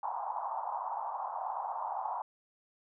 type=band-pass noise; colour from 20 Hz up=pink; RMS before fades=-37 dBFS; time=0.03-2.22 s; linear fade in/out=2 ms; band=770 to 1000 Hz; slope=48 dB/octave; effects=none